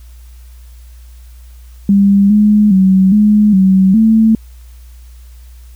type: tone with pitch steps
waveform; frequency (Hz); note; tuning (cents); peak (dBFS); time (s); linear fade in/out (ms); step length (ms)
sine; 199.2 / 209.9 / 189.6 / 210.2 / 190 / 221.6; G3 / G#3 / F#3 / G#3 / F#3 / A3; +28 / +19 / +43 / +21 / +46 / +13; -5; 1.89-4.35; 2; 410
effects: added 60 Hz sine -33 dBFS peak until 5.75 s + white hiss -50 dBFS RMS until 5.75 s